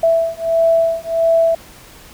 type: beating tone pair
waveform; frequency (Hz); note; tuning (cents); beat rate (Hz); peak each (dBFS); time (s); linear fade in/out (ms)
sine; 660 / 661.5; E5 / E5; +2 / +6; 1.5; -15; 0.03-1.55; 5
effects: pink hiss -41 dBFS RMS until 2.13 s